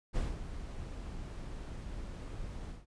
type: noise with ADSR envelope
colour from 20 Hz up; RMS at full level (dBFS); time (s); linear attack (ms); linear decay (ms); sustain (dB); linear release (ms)
brown; -32; 0.13-2.86; 34; 190; -10; 170
effects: resampled to 22050 Hz